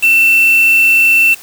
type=tone with quantisation; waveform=sine; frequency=2681 Hz; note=E7; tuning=29 cents sharp; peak=-6 dBFS; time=0.02-1.35 s; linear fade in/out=20 ms; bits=3; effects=white hiss -36 dBFS RMS until 1.42 s